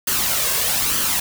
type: noise with flanger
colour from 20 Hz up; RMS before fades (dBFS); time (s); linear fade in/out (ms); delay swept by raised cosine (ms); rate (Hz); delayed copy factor
white; -20; 0.07-1.2; 5; 0.65 to 1.85; 1.1; +0.5
effects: none